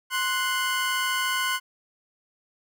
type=tone pair together; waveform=25% pulse; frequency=1046.5 / 1480 Hz; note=C6 / F#6; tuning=0 / 0 cents; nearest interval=tritone; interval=600 cents; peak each=-23 dBFS; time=0.1-1.6 s; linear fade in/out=50 ms; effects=none